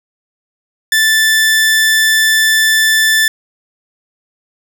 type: tone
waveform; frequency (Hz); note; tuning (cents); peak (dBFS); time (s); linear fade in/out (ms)
sawtooth; 1760; A6; 0; -5; 0.92-3.28; 2
effects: none